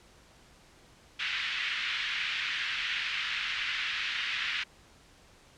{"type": "band-pass noise", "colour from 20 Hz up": "white", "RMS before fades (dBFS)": -33, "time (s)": [1.19, 4.64], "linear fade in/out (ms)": 10, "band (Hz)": [1600, 3200], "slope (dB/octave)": 24, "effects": ["pink hiss -58 dBFS RMS until 5.57 s", "low-pass 8000 Hz 12 dB/octave"]}